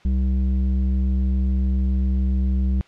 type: tone with low-pass filter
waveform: square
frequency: 64.8 Hz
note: C2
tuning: 16 cents flat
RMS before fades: -20 dBFS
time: 0.05-2.81 s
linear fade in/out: 0 ms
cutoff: 180 Hz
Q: 1.4
effects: white hiss -52 dBFS RMS until 2.87 s + low-pass 3000 Hz 12 dB/octave